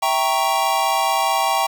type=chord; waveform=square; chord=E diminished seventh; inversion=none; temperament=equal; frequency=659.3 / 784 / 932.3 / 1108.7 Hz; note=E5 / G5 / Bb5 / Db6; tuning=0 / 0 / 0 / 0 cents; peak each=-26 / -21 / -23 / -24 dBFS; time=0.02-1.67 s; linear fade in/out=10 ms; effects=7-bit